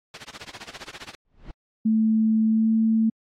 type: noise with tremolo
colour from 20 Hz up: white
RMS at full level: -32 dBFS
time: 0.14-1.15 s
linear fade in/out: 0 ms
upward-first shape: sine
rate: 15 Hz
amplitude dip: 100%
type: noise with exponential growth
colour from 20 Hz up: brown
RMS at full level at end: -34 dBFS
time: 1.25-1.51 s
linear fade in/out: 0 ms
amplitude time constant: 55 ms
type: tone with pitch glide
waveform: sine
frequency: 220.1 to 222.5 Hz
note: A3 to A3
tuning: +1 to +20 cents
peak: -17 dBFS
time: 1.85-3.1 s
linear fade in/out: 10 ms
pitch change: +19 cents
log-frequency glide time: 2.46-2.72 s
effects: low-pass 4000 Hz 12 dB/octave + AAC 48 kbps